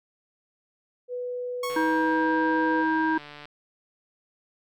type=tone; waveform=sine; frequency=493.9 Hz; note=B4; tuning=in tune; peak=-29 dBFS; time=1.08-2.85 s; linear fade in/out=50 ms
type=tone with exponential decay; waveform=sawtooth; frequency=1101 Hz; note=C#6; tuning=12 cents flat; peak=-25 dBFS; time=1.63-2.37 s; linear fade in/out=5 ms; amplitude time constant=160 ms
type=click train; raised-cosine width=0.3 ms; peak=-27 dBFS; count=259; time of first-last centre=1.7-3.455 s; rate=147 Hz
type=harmonic tone; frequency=318 Hz; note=D#4; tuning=38 cents sharp; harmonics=1 / 3 / 5; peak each=-24 / -26 / -28 dBFS; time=1.76-3.18 s; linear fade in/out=5 ms
effects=none